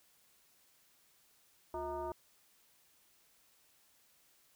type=tone with frequency modulation; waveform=sine; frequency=642 Hz; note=E5; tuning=46 cents flat; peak=-37 dBFS; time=1.74-2.12 s; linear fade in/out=2 ms; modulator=285 Hz; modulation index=1.5; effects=white hiss -69 dBFS RMS until 4.55 s